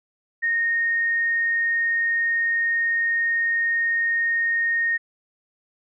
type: tone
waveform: sine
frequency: 1851 Hz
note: A#6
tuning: 13 cents flat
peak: -19 dBFS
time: 0.42-4.98 s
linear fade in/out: 20 ms
effects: none